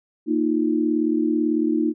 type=chord; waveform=sine; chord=Bb suspended fourth; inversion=none; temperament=equal; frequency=233.1 / 311.1 / 349.2 Hz; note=Bb3 / Eb4 / F4; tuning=0 / 0 / 0 cents; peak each=-24 / -20 / -25 dBFS; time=0.26-1.94 s; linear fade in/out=50 ms; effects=none